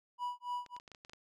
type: tone with tremolo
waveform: triangle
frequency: 979 Hz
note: B5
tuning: 15 cents flat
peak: -32 dBFS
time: 0.18-0.79 s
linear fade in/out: 50 ms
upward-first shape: sine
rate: 3.5 Hz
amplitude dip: 100%
type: clicks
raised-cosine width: 0.2 ms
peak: -35 dBFS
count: 9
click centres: 0.663 / 0.765 / 0.799 / 0.878 / 0.917 / 0.948 / 1.049 / 1.096 / 1.134 s
effects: none